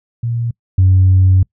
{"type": "tone pair in turn", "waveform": "sine", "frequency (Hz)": [117.6, 93.56], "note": ["A#2", "F#2"], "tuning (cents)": [16, 20], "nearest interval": "major third", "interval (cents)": 396, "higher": "first", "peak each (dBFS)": [-15, -5], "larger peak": "second", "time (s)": [[0.23, 0.51], [0.78, 1.43]], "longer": "second", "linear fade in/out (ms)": 5, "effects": ["noise-tail reverb RT60 0.1 s tail -26 dB re dry", "tanh soft clip ceiling -3 dBFS"]}